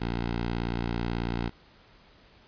10% pulse tone, 58.27 Hz, A#1, in tune, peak -20 dBFS, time 0-1.5 s, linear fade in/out 20 ms, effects pink hiss -57 dBFS RMS until 2.47 s + resampled to 11025 Hz

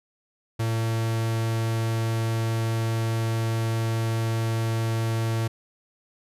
45% pulse tone, 113.1 Hz, A2, 48 cents sharp, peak -23 dBFS, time 0.59-5.48 s, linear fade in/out 10 ms, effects resampled to 32000 Hz

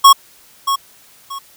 square tone with echo, 1100 Hz, C#6, 14 cents flat, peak -3 dBFS, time 0.04-0.13 s, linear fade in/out 10 ms, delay 630 ms, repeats 2, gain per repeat -11 dB, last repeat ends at 1.39 s, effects white hiss -47 dBFS RMS until 1.56 s

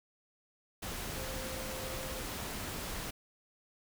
sine tone in noise, 523.3 Hz, C5, in tune, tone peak -45 dBFS, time 1.17-2.21 s, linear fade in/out 10 ms, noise pink, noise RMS -40 dBFS, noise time 0.82-3.11 s, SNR -8 dB, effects none

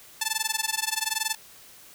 5% pulse tone with amplitude modulation, 878 Hz, A5, 4 cents flat, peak -10 dBFS, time 0.21-1.35 s, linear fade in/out 5 ms, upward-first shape sine, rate 21.1 Hz, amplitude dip 95%, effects white hiss -50 dBFS RMS until 1.94 s

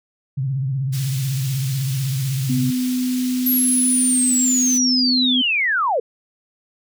sine tone with vibrato, 133.9 Hz, C3, 40 cents sharp, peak -19 dBFS, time 0.37-2.71 s, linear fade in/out 10 ms, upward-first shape sine, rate 16 Hz, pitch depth 95 cents each way
pink high-pass noise, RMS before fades -33 dBFS, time 0.92-4.79 s, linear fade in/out 20 ms, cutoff 3400 Hz, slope 12 dB/octave
sine tone, 252.5 Hz, B3, 39 cents sharp, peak -18 dBFS, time 2.49-5.42 s, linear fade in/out 10 ms
sine linear sweep, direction down, 11840 to 430 Hz, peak -16 dBFS, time 3.46-6 s, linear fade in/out 5 ms
effects none

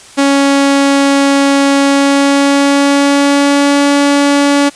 sawtooth tone with pitch glide, 278.2 to 284.4 Hz, C#4 to C#4, +6 to +45 cents, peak -3 dBFS, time 0.17-4.7 s, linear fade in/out 20 ms, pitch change +39 cents, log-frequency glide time 1.81-3.87 s, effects white hiss -36 dBFS RMS until 4.75 s + resampled to 22050 Hz

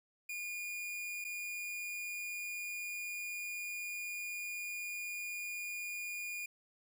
45% pulse tone with dropouts, 2432 Hz, D#7, 40 cents flat, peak -39 dBFS, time 0.29-6.46 s, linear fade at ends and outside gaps 5 ms, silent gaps 1.243-1.248 s, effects none

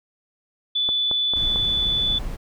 sine tone, 3477 Hz, A7, 21 cents flat, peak -19 dBFS, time 0.75-2.19 s, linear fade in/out 10 ms
click train, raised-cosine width 1 ms, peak -17 dBFS, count 4, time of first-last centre 0.89-1.56 s, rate 4.48 Hz
brown noise, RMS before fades -30 dBFS, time 1.35-2.37 s, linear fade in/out 20 ms
effects none

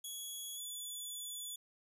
10% pulse tone with pitch glide, 3352 to 3450 Hz, G#7 to A7, +15 to -35 cents, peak -35 dBFS, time 0.04-1.56 s, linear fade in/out 5 ms, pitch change +50 cents, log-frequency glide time 0.55-0.61 s, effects resampled to 32000 Hz

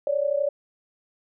sine tone pair together, 555.3 / 587.3 Hz, C#5 / D5, +3 / 0 cents, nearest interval minor second, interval 97 cents, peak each -24 / -24 dBFS, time 0.07-0.49 s, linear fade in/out 2 ms, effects none

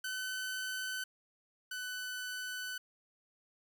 sawtooth tone pair in turn, 1516 / 1499.5 Hz, F#6 / F#6, +42 / +23 cents, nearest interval unison, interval 19 cents, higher first, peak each -33 / -35 dBFS, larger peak first, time 0.04-1.04 / 1.71-2.78 s, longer second, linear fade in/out 5 ms, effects 11-bit

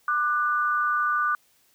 sine tone pair together, 1191.5 / 1477 Hz, D6 / F#6, +25 / -3 cents, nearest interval major third, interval 372 cents, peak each -23 / -25 dBFS, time 0.08-1.35 s, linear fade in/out 2 ms, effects white hiss -63 dBFS RMS until 1.74 s

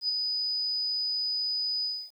sine tone with ADSR envelope, 4978 Hz, D#8, in tune, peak -23 dBFS, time 0.01-2.11 s, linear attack 80 ms, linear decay 6 ms, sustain -4 dB, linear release 270 ms, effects 10-bit

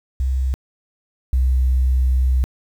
sine tone pair in turn, 65.3 / 64.1 Hz, C2 / C2, -3 / -35 cents, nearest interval unison, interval 32 cents, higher first, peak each -16 / -12 dBFS, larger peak second, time 0.2-0.54 / 1.33-2.44 s, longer second, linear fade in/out 0 ms, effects tanh soft clip ceiling -10 dBFS + 8-bit

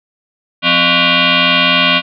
sine tone with frequency modulation, 174.61 Hz, F3, in tune, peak -8 dBFS, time 0.62-2.02 s, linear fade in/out 50 ms, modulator 433 Hz, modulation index 7.9, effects none

